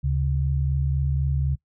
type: tone pair together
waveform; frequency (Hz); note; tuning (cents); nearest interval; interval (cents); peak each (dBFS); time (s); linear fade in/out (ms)
sine; 72.6 / 136.5; D2 / C#3; -19 / -26; major seventh; 1093; -23; 0.03-1.56; 20
effects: noise-tail reverb RT60 0.1 s tail -21 dB re dry